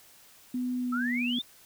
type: tone with pitch glide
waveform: sine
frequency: 249.7 to 243.9 Hz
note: B3 to B3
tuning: +19 to -21 cents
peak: -28 dBFS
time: 0.54-1.39 s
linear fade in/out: 5 ms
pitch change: -40 cents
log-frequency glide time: 0.78-1.04 s
type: exponential sweep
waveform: sine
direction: up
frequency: 1282 to 3700 Hz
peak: -30 dBFS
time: 0.92-1.42 s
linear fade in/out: 10 ms
effects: white hiss -56 dBFS RMS until 1.65 s